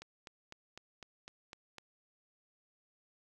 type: click train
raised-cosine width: 0.2 ms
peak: -30 dBFS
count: 8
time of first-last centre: 0.02-1.783 s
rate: 3.97 Hz
effects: none